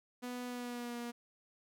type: tone with pitch glide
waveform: sawtooth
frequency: 246.9 to 238.4 Hz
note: B3 to A#3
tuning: 0 to +39 cents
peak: -36 dBFS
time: 0.22-1.12 s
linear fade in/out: 20 ms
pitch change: -61 cents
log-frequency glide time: 0.46-0.98 s
effects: none